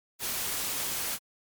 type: noise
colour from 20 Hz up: white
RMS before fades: -32 dBFS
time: 0.19-1.19 s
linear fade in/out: 50 ms
effects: MP3 96 kbps